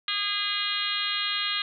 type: harmonic tone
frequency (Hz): 409.4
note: G#4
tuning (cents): -25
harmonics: 3 / 4 / 5 / 6 / 7 / 8 / 9 / 10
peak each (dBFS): -35 / -36 / -35 / -37 / -34 / -31 / -34 / -33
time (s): 0.08-1.62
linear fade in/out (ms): 2
effects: none